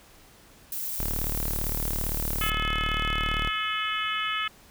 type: noise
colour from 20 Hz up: violet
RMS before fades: -32 dBFS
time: 0.72-2.5 s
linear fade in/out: 2 ms
type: tone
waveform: sawtooth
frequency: 37.63 Hz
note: D1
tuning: 43 cents sharp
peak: -25 dBFS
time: 0.99-3.5 s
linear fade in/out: 10 ms
type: harmonic tone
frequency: 429.1 Hz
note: A4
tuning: 43 cents flat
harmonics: 3 / 4 / 5 / 6 / 7 / 8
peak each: -30 / -35 / -34 / -35 / -32 / -39 dBFS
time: 2.41-4.48 s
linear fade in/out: 5 ms
effects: pink hiss -54 dBFS RMS until 4.7 s